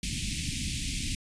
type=band-stop noise; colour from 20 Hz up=pink; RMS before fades=-32 dBFS; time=0.03-1.15 s; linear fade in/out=2 ms; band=280 to 2200 Hz; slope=48 dB/octave; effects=resampled to 22050 Hz